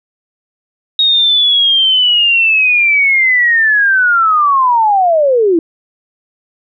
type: linear sweep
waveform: sine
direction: down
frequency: 3763 to 315.6 Hz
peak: -7 dBFS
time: 0.99-5.59 s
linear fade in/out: 2 ms
effects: none